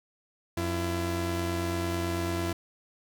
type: tone pair together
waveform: sawtooth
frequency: 89.1 / 336.4 Hz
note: F2 / E4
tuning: +35 / +35 cents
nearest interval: octave + major seventh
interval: 2300 cents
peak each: -27 dBFS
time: 0.57-2.53 s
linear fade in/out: 5 ms
effects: none